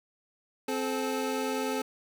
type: tone pair together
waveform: 25% pulse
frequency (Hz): 261.3 / 432.3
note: C4 / A4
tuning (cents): -2 / -31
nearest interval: major sixth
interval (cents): 871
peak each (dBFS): -28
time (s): 0.68-1.82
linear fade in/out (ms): 5
effects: none